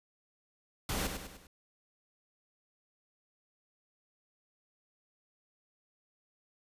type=noise with echo; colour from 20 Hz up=pink; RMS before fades=-34 dBFS; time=0.89-1.07 s; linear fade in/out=2 ms; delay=100 ms; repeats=4; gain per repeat=-6 dB; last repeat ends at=1.47 s; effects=resampled to 32000 Hz